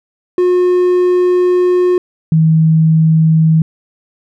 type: tone pair in turn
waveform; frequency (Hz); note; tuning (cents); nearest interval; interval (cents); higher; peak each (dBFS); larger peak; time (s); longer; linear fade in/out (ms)
triangle / sine; 360 / 159.85; F#4 / D#3; -47 / +47; octave + major second; 1406; first; -6; neither; 0.38-1.98 / 2.32-3.62; first; 2
effects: none